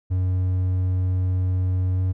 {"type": "tone with pitch glide", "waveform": "triangle", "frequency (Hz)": [92.1, 92.85], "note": ["F#2", "F#2"], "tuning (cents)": [-7, 7], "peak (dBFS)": -17, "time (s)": [0.1, 2.13], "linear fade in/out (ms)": 20, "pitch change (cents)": 14, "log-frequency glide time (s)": [1.94, 2.01], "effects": []}